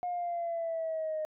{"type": "exponential sweep", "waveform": "sine", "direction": "down", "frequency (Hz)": [717, 617], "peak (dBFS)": -30, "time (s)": [0.03, 1.25], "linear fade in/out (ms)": 0, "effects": ["tanh soft clip ceiling -27 dBFS"]}